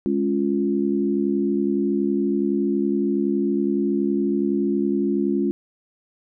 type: chord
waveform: sine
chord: Db major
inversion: second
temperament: equal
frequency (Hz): 207.7 / 277.2 / 349.2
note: Ab3 / Db4 / F4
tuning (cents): 0 / 0 / 0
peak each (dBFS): -23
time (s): 0.06-5.51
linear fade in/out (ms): 0
effects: none